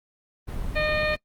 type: noise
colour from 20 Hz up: brown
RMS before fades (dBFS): -31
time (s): 0.47-1.17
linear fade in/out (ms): 20
type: harmonic tone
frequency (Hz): 610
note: D#5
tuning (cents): -34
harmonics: 1 / 2 / 3 / 4 / 5 / 6 / 7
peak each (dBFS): -25 / -34 / -28 / -28 / -40 / -37 / -38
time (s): 0.75-1.16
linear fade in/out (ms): 20
effects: noise-tail reverb RT60 0.1 s tail -21 dB re dry + Opus 32 kbps